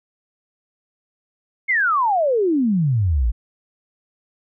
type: exponential sweep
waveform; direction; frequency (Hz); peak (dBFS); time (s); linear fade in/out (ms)
sine; down; 2205 to 51.4; -15; 1.68-3.32; 20
effects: none